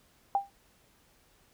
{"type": "tone with exponential decay", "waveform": "sine", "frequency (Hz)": 795, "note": "G5", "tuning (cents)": 24, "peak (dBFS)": -20, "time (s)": [0.35, 0.5], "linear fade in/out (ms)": 1, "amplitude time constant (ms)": 31, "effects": ["pink hiss -65 dBFS RMS until 1.53 s"]}